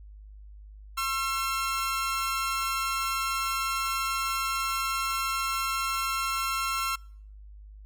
sawtooth tone pair together, 1075 / 1348.8 Hz, C6 / E6, +47 / +39 cents, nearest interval major third, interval 392 cents, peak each -29 / -25 dBFS, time 0.97-6.96 s, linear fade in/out 10 ms, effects noise-tail reverb RT60 0.6 s tail -26 dB re dry + added 51 Hz sine -44 dBFS peak until 7.85 s

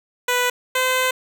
10% pulse tone pair in turn, 493.9 / 513.2 Hz, B4 / C5, 0 / -34 cents, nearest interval minor second, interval 66 cents, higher second, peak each -9 dBFS, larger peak neither, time 0.28-0.5 / 0.75-1.11 s, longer second, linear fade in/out 5 ms, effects none

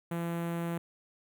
sawtooth tone with notch filter, 169.4 Hz, E3, 48 cents sharp, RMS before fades -34 dBFS, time 0.11-0.78 s, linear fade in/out 5 ms, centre 5000 Hz, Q 0.52, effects none

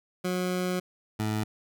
20% pulse tone pair in turn, 181.7 / 107.79 Hz, F#3 / A2, -31 / -35 cents, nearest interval major sixth, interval 904 cents, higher first, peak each -22 dBFS, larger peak neither, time 0.24-0.8 / 1.19-1.44 s, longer first, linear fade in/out 10 ms, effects none

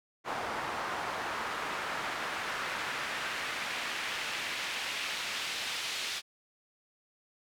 pink noise with band-pass filter sweep, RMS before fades -36 dBFS, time 0.24-6.22 s, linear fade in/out 50 ms, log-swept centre 960 to 3500 Hz, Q 1.1, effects none

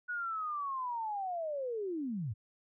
sine linear sweep, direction down, 1473 to 92.5 Hz, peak -34 dBFS, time 0.08-2.34 s, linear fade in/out 20 ms, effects none

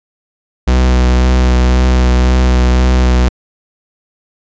45% pulse tone with vibrato, 62.6 Hz, B1, 24 cents sharp, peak -7 dBFS, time 0.67-3.29 s, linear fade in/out 10 ms, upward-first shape triangle, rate 1.9 Hz, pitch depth 18 cents each way, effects resampled to 16000 Hz

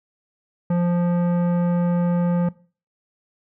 sine tone with tanh clipping, 174.61 Hz, F3, in tune, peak -19 dBFS, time 0.7-2.49 s, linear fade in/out 5 ms, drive 14 dB, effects noise-tail reverb RT60 0.4 s tail -21 dB re dry

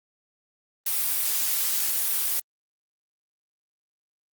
blue noise, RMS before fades -25 dBFS, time 0.86-2.4 s, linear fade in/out 5 ms, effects Opus 32 kbps

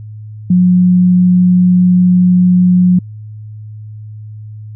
sine tone, 180.5 Hz, F#3, 43 cents flat, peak -5 dBFS, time 0.5-2.99 s, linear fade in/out 5 ms, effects added 107 Hz sine -26 dBFS peak until 4.75 s

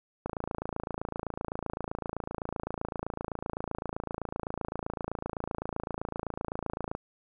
click train, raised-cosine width 1 ms, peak -19 dBFS, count 187, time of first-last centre 0.26-6.951 s, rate 27.8 Hz, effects none

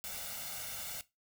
white noise with comb filter, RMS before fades -42 dBFS, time 0.04-1.01 s, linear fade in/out 0 ms, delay 1.4 ms, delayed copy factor +0.75, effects noise-tail reverb RT60 0.2 s tail -17 dB re dry

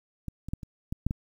clicks, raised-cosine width 5 ms, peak -22 / -25 / -17 / -27 / -19 / -13 / -17 dBFS, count 7, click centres 0.283 / 0.486 / 0.535 / 0.632 / 0.925 / 1.066 / 1.109 s, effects 9-bit

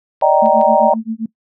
clicks, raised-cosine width 0.3 ms, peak -22 dBFS, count 3, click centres 0.213 / 0.46 / 0.613 s
sine chord, Eb major seventh, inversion third, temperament just, 583.4 / 622.3 / 777.8 / 933.4 Hz, D5 / Eb5 / G5 / Bb5, -12 / 0 / -14 / +2 cents, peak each -14 dBFS, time 0.22-0.94 s, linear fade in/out 5 ms
sine tone with tremolo, 223.4 Hz, A3, 27 cents sharp, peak -16 dBFS, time 0.42-1.26 s, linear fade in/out 5 ms, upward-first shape sine, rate 7.6 Hz, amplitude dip 100%
effects noise-tail reverb RT60 0.1 s tail -21 dB re dry

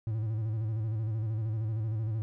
triangle tone with vibrato, 109.8 Hz, A2, 3 cents flat, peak -27 dBFS, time 0.07-2.22 s, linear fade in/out 0 ms, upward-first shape square, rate 13 Hz, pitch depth 55 cents each way, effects none

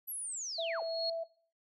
sine linear sweep, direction down, 12000 to 356.1 Hz, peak -37 dBFS, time 0.07-0.83 s, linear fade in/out 20 ms
sine tone with exponential growth, 4308 Hz, C8, 50 cents sharp, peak -31 dBFS, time 0.41-1.1 s, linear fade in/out 5 ms, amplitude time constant 150 ms
sine tone with vibrato, 661 Hz, E5, 5 cents sharp, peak -33 dBFS, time 0.58-1.24 s, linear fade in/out 10 ms, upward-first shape triangle, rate 2.4 Hz, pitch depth 8 cents each way
effects noise-tail reverb RT60 0.5 s tail -22 dB re dry

